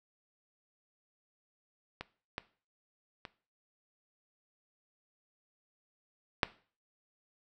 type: clicks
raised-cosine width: 0.3 ms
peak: -23 / -19 / -26 / -8 dBFS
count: 4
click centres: 2.01 / 2.381 / 3.252 / 6.432 s
effects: noise-tail reverb RT60 0.4 s tail -18 dB re dry